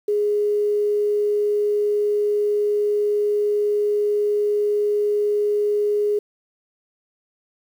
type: tone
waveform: sine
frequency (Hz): 415.3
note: G#4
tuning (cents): 0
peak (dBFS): -17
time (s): 0.08-6.19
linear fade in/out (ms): 5
effects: 8-bit